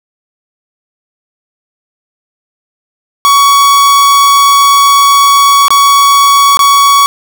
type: tone with dropouts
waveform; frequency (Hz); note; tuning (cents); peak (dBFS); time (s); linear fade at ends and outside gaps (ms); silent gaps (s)
45% pulse; 1123; C#6; +22; -3; 3.25-7.06; 0; 5.682-5.705 / 6.571-6.592
effects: none